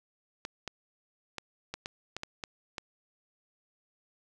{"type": "clicks", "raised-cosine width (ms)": 0.2, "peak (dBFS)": -19, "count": 9, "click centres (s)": [0.451, 0.677, 1.383, 1.74, 1.859, 2.166, 2.234, 2.438, 2.782], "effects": []}